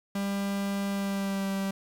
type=tone with pitch glide; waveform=45% pulse; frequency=198.7 to 194.95 Hz; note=G3 to G3; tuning=+24 to -9 cents; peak=-28 dBFS; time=0.15-1.71 s; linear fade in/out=5 ms; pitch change=-33 cents; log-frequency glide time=0.91-1.49 s; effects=9-bit